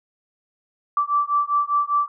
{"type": "beating tone pair", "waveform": "sine", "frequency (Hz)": [1162, 1167], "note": ["D6", "D6"], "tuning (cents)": [-19, -11], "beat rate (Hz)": 5, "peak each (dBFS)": -21, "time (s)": [0.97, 2.08], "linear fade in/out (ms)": 2, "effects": []}